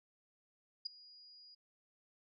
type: tone with ADSR envelope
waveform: sine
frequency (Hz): 4885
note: D#8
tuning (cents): -33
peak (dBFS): -34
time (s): 0.85-1.55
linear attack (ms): 12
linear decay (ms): 9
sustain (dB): -22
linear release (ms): 10
effects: none